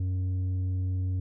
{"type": "tone with tanh clipping", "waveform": "sine", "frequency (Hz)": 92.5, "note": "F#2", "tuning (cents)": 0, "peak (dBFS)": -27, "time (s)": [0, 1.2], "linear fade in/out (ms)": 5, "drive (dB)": 5, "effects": []}